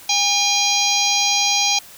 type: harmonic tone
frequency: 810 Hz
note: G#5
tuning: 43 cents flat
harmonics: 1 / 3 / 4 / 5 / 6 / 7 / 8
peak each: -23 / -23 / -23 / -23 / -23 / -23 / -23 dBFS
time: 0.09-1.79 s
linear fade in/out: 5 ms
effects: white hiss -42 dBFS RMS until 1.97 s